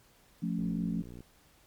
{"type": "chord", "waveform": "sine", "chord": "F augmented", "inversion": "none", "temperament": "equal", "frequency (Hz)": [174.61, 220, 277.2], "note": ["F3", "A3", "C#4"], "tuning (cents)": [0, 0, 0], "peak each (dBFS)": [-32, -34, -38], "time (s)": [0.42, 1.02], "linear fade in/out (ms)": 10}
{"type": "click train", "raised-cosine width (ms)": 3, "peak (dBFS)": -34, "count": 38, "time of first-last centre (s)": [0.59, 1.206], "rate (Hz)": 60.1}
{"effects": ["pink hiss -63 dBFS RMS until 1.66 s", "MP3 96 kbps"]}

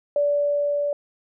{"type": "tone with level ramp", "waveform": "sine", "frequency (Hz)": 579, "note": "D5", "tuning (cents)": -25, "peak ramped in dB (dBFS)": [-17, -21], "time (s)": [0.16, 0.93], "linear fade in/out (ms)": 2, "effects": []}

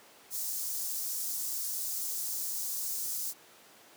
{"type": "high-pass noise", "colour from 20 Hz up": "white", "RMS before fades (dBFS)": -35, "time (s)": [0.3, 3.34], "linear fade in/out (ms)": 50, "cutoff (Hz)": 5300, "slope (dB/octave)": 24, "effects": ["pink hiss -56 dBFS RMS until 3.96 s", "high-pass 300 Hz 12 dB/octave"]}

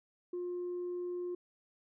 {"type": "tone", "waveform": "sine", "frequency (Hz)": 355.2, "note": "F4", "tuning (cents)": 29, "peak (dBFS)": -34, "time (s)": [0.33, 1.35], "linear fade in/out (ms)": 5, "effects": ["tanh soft clip ceiling -33 dBFS"]}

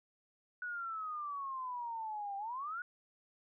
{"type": "exponential two-way sweep", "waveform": "sine", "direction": "down then up", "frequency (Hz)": [1480, 784, 1480], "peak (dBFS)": -38, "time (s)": [0.62, 2.82], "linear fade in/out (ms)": 2, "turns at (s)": 2.37, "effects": []}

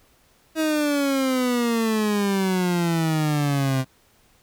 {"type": "exponential sweep", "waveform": "30% pulse", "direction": "down", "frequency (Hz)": [320, 129.6], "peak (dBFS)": -17, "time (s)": [0.55, 3.85], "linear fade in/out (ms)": 50, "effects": ["pink hiss -59 dBFS RMS until 4.42 s"]}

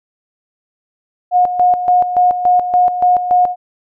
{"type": "tone with tremolo", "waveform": "sine", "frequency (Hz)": 721, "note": "F#5", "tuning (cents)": -45, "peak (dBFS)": -7, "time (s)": [1.31, 3.56], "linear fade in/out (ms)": 50, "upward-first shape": "square", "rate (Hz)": 3.5, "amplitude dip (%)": 65, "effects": []}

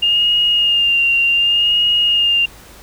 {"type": "tone with vibrato", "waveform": "sine", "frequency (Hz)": 2820, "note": "F7", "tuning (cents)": 16, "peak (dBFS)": -11, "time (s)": [0.02, 2.46], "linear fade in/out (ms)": 10, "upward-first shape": "sine", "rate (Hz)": 0.67, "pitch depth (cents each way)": 33, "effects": ["added 50 Hz sine -46 dBFS peak until 2.82 s", "pink hiss -41 dBFS RMS until 2.82 s"]}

